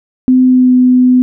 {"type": "tone with pitch glide", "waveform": "sine", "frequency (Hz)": [255.7, 251.9], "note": ["C4", "B3"], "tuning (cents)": [-40, 34], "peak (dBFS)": -4, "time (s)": [0.28, 1.22], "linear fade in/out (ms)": 0, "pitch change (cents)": -26, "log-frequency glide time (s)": [0.43, 0.74], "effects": []}